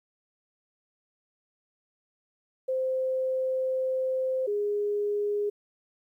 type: tone pair in turn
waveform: sine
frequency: 520 / 412.7 Hz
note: C5 / G#4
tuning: -11 / -11 cents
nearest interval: major third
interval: 400 cents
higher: first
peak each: -25 dBFS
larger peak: neither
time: 2.68-4.47 / 4.47-5.5 s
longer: first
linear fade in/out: 10 ms
effects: 11-bit